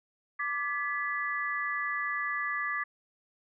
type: chord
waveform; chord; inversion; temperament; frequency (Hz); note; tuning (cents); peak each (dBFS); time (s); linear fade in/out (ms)
sine; G# diminished; second; equal with one note detuned; 1174.7 / 1705 / 1975.5; D6 / G#6 / B6; 0 / +45 / 0; -34; 0.39-2.84; 10
effects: none